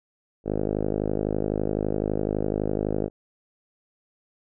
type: tone with low-pass filter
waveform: 5% pulse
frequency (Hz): 51.91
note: G#1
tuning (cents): 0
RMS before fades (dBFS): -26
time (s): 0.44-3.1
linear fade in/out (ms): 50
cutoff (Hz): 480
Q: 1.4
effects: none